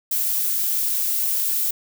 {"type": "noise", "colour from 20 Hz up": "violet", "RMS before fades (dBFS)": -22, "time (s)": [0.11, 1.71], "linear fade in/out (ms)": 5, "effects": []}